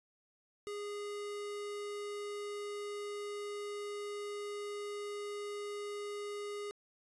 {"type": "tone", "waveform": "square", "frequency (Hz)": 411.2, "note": "G#4", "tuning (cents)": -17, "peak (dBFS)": -40, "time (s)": [0.67, 6.71], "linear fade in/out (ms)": 0, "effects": ["resampled to 24000 Hz"]}